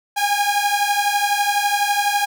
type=beating tone pair; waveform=sawtooth; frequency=810 / 822 Hz; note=G#5 / G#5; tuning=-43 / -18 cents; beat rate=12 Hz; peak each=-16 dBFS; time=0.16-2.26 s; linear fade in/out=20 ms; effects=none